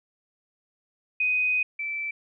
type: tone pair in turn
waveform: sine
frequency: 2500 / 2325 Hz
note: D#7 / D7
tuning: +8 / -18 cents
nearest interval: minor second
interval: 126 cents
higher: first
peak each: -21 / -28 dBFS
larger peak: first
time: 1.2-1.63 / 1.79-2.11 s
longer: first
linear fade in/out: 5 ms
effects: none